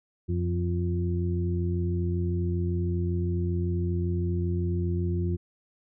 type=harmonic tone with a mistuned harmonic; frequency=87.4 Hz; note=F2; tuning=2 cents sharp; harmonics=1 / 2 / 3 / 4; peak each=-26 / -31 / -43 / -33 dBFS; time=0.28-5.37 s; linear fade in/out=20 ms; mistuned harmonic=1; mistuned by=+42 cents; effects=none